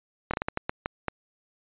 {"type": "slowing click train", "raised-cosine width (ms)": 0.5, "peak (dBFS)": -12, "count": 9, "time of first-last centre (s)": [0.31, 1.083], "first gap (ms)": 26, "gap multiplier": 1.36, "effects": ["resampled to 8000 Hz"]}